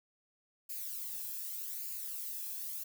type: noise with flanger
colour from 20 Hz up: violet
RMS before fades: -41 dBFS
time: 0.69-2.84 s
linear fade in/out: 10 ms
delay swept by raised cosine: 0.42 to 1.21 ms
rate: 0.84 Hz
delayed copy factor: +0.65
effects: none